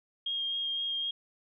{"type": "tone with vibrato", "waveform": "sine", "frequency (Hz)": 3236, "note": "G#7", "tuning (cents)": -46, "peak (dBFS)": -30, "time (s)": [0.26, 1.11], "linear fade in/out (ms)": 5, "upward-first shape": "sine", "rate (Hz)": 3.9, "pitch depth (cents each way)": 12, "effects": []}